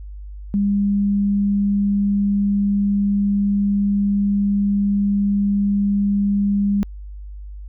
sine tone, 201.4 Hz, G3, 47 cents sharp, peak -15 dBFS, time 0.54-6.83 s, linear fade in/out 0 ms, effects added 50 Hz sine -31 dBFS peak until 7.68 s

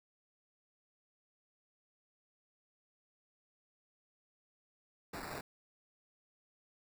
white noise with sample-and-hold, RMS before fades -44 dBFS, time 5.13-5.41 s, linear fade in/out 5 ms, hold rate 3150 Hz, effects none

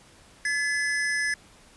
square tone pair together, 1713.4 / 2017 Hz, A6 / B6, -46 / +36 cents, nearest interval minor third, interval 282 cents, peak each -26 / -31 dBFS, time 0.45-1.34 s, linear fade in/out 2 ms, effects pink hiss -54 dBFS RMS until 1.76 s + resampled to 24000 Hz

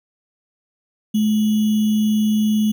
sine tone with sample-and-hold, 213.8 Hz, A3, 49 cents flat, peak -14 dBFS, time 1.14-2.72 s, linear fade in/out 10 ms, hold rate 3150 Hz, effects none

